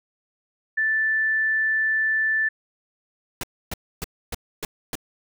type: tone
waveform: sine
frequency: 1760 Hz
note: A6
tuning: in tune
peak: -19 dBFS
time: 0.77-2.49 s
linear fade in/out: 10 ms
type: noise bursts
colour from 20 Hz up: pink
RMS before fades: -29 dBFS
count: 6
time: 3.41-4.954 s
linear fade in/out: 2 ms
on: 24 ms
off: 280 ms
effects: none